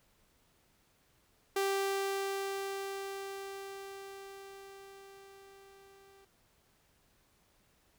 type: tone with level ramp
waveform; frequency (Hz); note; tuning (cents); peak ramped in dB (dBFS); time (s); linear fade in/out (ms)
sawtooth; 392; G4; 0; -25 to -55; 1.56-6.25; 5
effects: pink hiss -70 dBFS RMS until 7.98 s